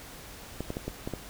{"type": "clicks", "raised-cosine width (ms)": 2, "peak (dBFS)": -19, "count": 6, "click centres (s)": [0.606, 0.704, 0.769, 0.88, 1.075, 1.137], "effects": ["added 50 Hz sine -53 dBFS peak until 1.29 s", "pink hiss -46 dBFS RMS until 1.29 s"]}